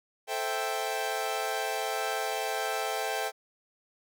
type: chord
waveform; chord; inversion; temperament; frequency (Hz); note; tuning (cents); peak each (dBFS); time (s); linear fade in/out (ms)
sawtooth; A minor seventh; none; equal; 440 / 523.3 / 659.3 / 784; A4 / C5 / E5 / G5; 0 / 0 / 0 / 0; -32 / -34 / -32 / -29; 0.27-3.32; 50
effects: none